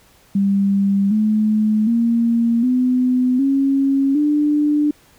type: tone with pitch steps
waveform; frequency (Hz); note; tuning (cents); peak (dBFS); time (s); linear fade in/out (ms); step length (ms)
sine; 197.9 / 214.6 / 232.6 / 252.2 / 273.5 / 296.5; G3 / A3 / A#3 / B3 / C#4 / D4; +17 / -43 / -4 / +36 / -23 / +17; -13; 0.35-4.91; 5; 760
effects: pink hiss -52 dBFS RMS until 5.18 s